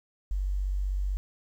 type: tone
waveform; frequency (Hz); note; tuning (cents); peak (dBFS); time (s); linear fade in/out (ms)
sine; 47.89; G1; -40; -26; 0.31-1.17; 0
effects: 10-bit